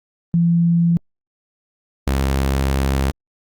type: tone pair in turn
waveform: sine / sawtooth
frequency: 169.8 / 67.57 Hz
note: F3 / C#2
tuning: -48 / -44 cents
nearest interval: octave + major third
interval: 1596 cents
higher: first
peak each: -12 dBFS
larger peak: neither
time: 0.34-0.97 / 2.07-3.11 s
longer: second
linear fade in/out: 0 ms
effects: Opus 24 kbps